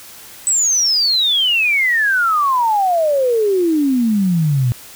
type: exponential sweep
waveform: sine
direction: down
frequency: 8060 to 118.8 Hz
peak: -12 dBFS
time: 0.47-4.72 s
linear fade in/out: 0 ms
effects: white hiss -38 dBFS RMS until 4.95 s